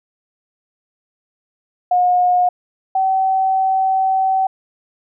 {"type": "tone pair in turn", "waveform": "sine", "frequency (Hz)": [720, 763.9], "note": ["F#5", "G5"], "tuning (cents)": [-47, -45], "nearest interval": "minor second", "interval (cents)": 102, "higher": "second", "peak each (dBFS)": [-11, -13], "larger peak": "first", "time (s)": [[1.91, 2.49], [2.95, 4.47]], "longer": "second", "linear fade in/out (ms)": 5, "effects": []}